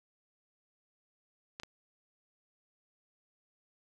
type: clicks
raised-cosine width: 0.2 ms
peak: -24 dBFS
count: 2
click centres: 1.599 / 1.634 s
effects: none